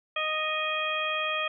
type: harmonic tone with a mistuned harmonic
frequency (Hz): 621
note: D#5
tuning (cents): -3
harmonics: 1 / 2 / 3 / 4 / 5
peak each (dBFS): -34 / -32 / -36 / -31 / -34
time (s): 0.16-1.48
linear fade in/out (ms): 5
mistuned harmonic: 5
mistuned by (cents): +72
effects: none